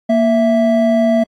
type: tone pair together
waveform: triangle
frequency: 233.2 / 659.3 Hz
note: A#3 / E5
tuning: +1 / 0 cents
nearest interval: octave + tritone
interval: 1799 cents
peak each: -11 dBFS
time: 0.09-1.24 s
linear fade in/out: 10 ms
effects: AAC 64 kbps